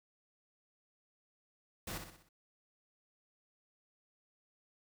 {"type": "noise with echo", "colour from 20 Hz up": "pink", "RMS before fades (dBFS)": -42, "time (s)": [1.87, 1.98], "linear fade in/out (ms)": 5, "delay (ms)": 62, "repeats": 5, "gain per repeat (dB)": -6, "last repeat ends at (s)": 2.29, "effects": []}